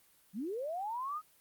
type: linear sweep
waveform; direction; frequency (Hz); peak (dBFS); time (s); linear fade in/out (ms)
sine; up; 170.8 to 1283; -35; 0.33-1.22; 50
effects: white hiss -66 dBFS RMS until 1.4 s + Opus 32 kbps